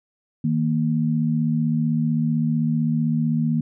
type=tone pair together; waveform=sine; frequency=157.6 / 233.3 Hz; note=D#3 / A#3; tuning=+23 / +2 cents; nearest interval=perfect fifth; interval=679 cents; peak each=-21 dBFS; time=0.44-3.61 s; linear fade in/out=5 ms; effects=none